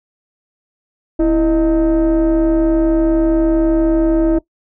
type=tone with frequency modulation; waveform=sine; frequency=328.3 Hz; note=E4; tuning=7 cents flat; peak=-8 dBFS; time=1.19-4.39 s; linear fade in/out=10 ms; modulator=292 Hz; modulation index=0.69; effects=noise-tail reverb RT60 0.1 s tail -20 dB re dry + tanh soft clip ceiling -9 dBFS